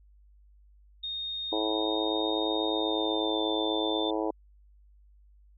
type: tone with pitch glide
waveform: sine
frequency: 3697 to 3555 Hz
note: A#7 to A7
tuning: -15 to +17 cents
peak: -32 dBFS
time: 1.03-4.11 s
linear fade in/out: 10 ms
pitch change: -68 cents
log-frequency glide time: 2.67-3.4 s
type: harmonic tone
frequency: 108.2 Hz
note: A2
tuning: 29 cents flat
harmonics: 3 / 4 / 5 / 6 / 7 / 8 / 9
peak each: -31 / -33 / -35 / -37 / -38 / -39 / -40 dBFS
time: 1.52-4.31 s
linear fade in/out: 5 ms
effects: added 50 Hz sine -55 dBFS peak until 5.57 s